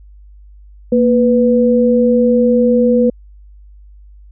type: tone pair together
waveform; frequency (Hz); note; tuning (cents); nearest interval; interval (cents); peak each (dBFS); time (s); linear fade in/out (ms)
sine; 233.1 / 493.9; A#3 / B4; 0 / 0; octave + minor second; 1300; -11; 0.92-3.1; 5
effects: added 50 Hz sine -37 dBFS peak until 4.31 s